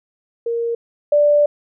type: tone pair in turn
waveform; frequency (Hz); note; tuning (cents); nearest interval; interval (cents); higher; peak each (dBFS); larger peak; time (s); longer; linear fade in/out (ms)
sine; 466.2 / 587.4; A#4 / D5; 0 / 0; major third; 400; second; -18 / -10; second; 0.46-0.75 / 1.12-1.46; second; 5
effects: none